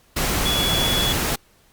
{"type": "tone in noise", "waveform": "sine", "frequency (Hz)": 3388, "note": "G#7", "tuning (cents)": 34, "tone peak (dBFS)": -21, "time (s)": [0.45, 1.13], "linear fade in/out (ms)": 10, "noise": "pink", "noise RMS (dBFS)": -22, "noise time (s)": [0.16, 1.36], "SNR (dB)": -2, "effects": ["pink hiss -57 dBFS RMS until 1.72 s", "Opus 48 kbps"]}